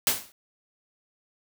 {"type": "noise with exponential decay", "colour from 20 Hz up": "white", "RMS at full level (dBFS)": -19, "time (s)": [0.07, 0.32], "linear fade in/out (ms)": 1, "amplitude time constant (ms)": 53, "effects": []}